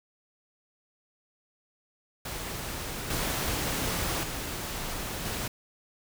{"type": "noise with level steps", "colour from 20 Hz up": "pink", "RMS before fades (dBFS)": [-36, -30, -35, -33], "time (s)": [2.25, 5.48], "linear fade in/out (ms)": 5, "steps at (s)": [3.1, 4.23, 5.25], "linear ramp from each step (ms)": 5, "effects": []}